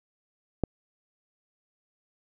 click, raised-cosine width 2 ms, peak -11 dBFS, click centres 0.637 s, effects none

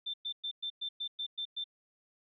sine tone bursts, 3561 Hz, A7, 20 cents sharp, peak -34 dBFS, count 9, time 0.06-1.642 s, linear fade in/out 10 ms, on 78 ms, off 110 ms, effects none

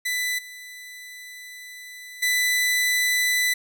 sawtooth tone with level steps, 1992 Hz, B6, 14 cents sharp, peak -20 / -35 / -16 dBFS, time 0.05-3.54 s, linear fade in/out 10 ms, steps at 0.38 / 2.22 s, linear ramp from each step 10 ms, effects none

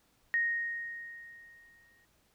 sine tone with exponential decay, 1864.7 Hz, A#6, in tune, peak -25 dBFS, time 0.34-2.05 s, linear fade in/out 0 ms, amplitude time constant 370 ms, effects pink hiss -70 dBFS RMS until 2.34 s

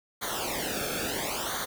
pink noise with flanger, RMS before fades -32 dBFS, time 0.21-1.66 s, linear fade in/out 20 ms, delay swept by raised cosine 0.38 to 1.03 ms, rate 0.73 Hz, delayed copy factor -0.85, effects none

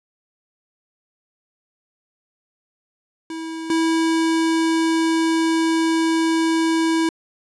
square tone pair in turn, 324.3 / 325.9 Hz, E4 / E4, -28 / -20 cents, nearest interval unison, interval 8 cents, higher second, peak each -28 / -17 dBFS, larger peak second, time 3.3-3.7 / 3.7-7.09 s, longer second, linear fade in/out 2 ms, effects resampled to 22050 Hz

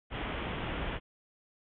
pink low-pass noise, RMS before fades -36 dBFS, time 0.1-1 s, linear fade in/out 50 ms, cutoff 3400 Hz, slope 96 dB/octave, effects none

